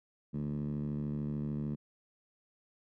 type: tone with band-pass filter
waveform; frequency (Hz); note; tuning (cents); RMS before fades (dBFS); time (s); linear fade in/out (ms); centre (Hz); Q
10% pulse; 73.42; D2; 0; -36; 0.33-1.76; 20; 180; 3.3
effects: none